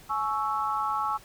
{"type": "chord", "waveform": "sine", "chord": "C# minor", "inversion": "second", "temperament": "equal with one note detuned", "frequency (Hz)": [847.1, 1108.7, 1318.5], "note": ["G#5", "C#6", "E6"], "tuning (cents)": [34, 0, 0], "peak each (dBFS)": -30, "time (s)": [0.09, 1.18], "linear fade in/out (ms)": 20, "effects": ["pink hiss -52 dBFS RMS until 1.24 s"]}